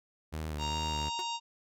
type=tone with vibrato; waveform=sawtooth; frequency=76.6 Hz; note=D#2; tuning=27 cents flat; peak=-31 dBFS; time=0.32-1.1 s; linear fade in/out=20 ms; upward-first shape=square; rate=2.5 Hz; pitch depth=40 cents each way
type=harmonic tone; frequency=932.3 Hz; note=A#5; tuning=in tune; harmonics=1 / 3 / 4 / 5 / 6 / 7 / 8; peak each=-35 / -40 / -41 / -46 / -48 / -50 / -49 dBFS; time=0.58-1.4 s; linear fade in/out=50 ms
type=tone with exponential decay; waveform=sawtooth; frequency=365.9 Hz; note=F#4; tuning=19 cents flat; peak=-34 dBFS; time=1.19-1.28 s; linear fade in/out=0 ms; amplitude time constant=19 ms
effects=none